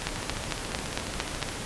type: two click trains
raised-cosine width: 0.2 ms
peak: -16 / -9 dBFS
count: 22 / 7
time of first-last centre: 0.02-1.489 / 0.07-1.427 s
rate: 14.3 / 4.42 Hz
effects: pink hiss -35 dBFS RMS until 1.65 s + resampled to 24000 Hz